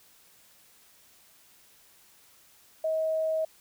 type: tone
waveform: sine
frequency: 636 Hz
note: D#5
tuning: 38 cents sharp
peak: -25 dBFS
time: 2.84-3.45 s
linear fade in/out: 5 ms
effects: white hiss -59 dBFS RMS until 3.6 s